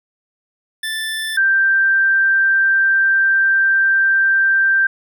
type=tone pair in turn; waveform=25% pulse / sine; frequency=1762 / 1572.5 Hz; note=A6 / G6; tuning=+2 / +5 cents; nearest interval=major second; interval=197 cents; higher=first; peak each=-17 / -11 dBFS; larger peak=second; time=0.83-1.37 / 1.37-4.87 s; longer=second; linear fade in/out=5 ms; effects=none

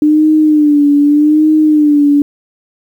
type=tone with vibrato; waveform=sine; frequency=298.8 Hz; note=D4; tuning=30 cents sharp; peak=-5 dBFS; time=0.02-2.22 s; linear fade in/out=2 ms; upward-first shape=sine; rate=0.83 Hz; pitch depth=65 cents each way; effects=7-bit

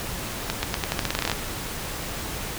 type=accelerating click train; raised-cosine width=0.2 ms; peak=-6 dBFS; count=15; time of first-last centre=0.5-1.316 s; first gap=130 ms; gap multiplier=0.86; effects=pink hiss -32 dBFS RMS until 2.58 s

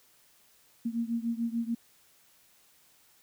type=beating tone pair; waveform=sine; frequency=229.7 / 236.5 Hz; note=A#3 / A#3; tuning=-25 / +25 cents; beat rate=6.8 Hz; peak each=-31 / -33 dBFS; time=0.85-1.75 s; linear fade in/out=10 ms; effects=white hiss -63 dBFS RMS until 3.22 s

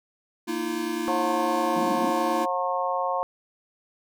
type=chord; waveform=square; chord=Bb suspended fourth; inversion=none; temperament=equal with one note detuned; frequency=233.1 / 311.1 / 340.9 Hz; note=Bb3 / Eb4 / F4; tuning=0 / 0 / -42 cents; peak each=-34 / -32 / -30 dBFS; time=0.47-2.46 s; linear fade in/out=20 ms
type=harmonic tone; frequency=180 Hz; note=F#3; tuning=47 cents flat; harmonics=3 / 4 / 5 / 6; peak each=-29 / -29 / -29 / -29 dBFS; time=1.08-3.23 s; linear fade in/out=0 ms
type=band-pass noise; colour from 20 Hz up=pink; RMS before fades=-32 dBFS; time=1.76-2.11 s; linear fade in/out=10 ms; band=200 to 320 Hz; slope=48 dB/octave
effects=none

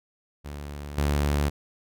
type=tone with level steps; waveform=sawtooth; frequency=72.5 Hz; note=D2; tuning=22 cents flat; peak=-31 / -18 dBFS; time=0.44-1.5 s; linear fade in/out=20 ms; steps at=0.98 s; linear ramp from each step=2 ms; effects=none

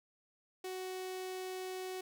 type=tone with notch filter; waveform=sawtooth; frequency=372.2 Hz; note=F#4; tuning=10 cents sharp; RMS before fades=-42 dBFS; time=0.64-2.01 s; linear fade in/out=5 ms; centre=1300 Hz; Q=1.9; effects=none

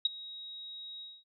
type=tone with ADSR envelope; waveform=sine; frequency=3800 Hz; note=A#7; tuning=33 cents sharp; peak=-21 dBFS; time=0.05-1.24 s; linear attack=4 ms; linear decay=20 ms; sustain=-21 dB; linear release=230 ms; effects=none

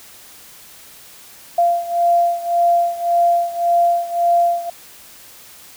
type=beating tone pair; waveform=sine; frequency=690 / 691.8 Hz; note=F5 / F5; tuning=-21 / -17 cents; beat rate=1.8 Hz; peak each=-15 / -18 dBFS; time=1.58-4.7 s; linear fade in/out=5 ms; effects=white hiss -42 dBFS RMS until 5.76 s

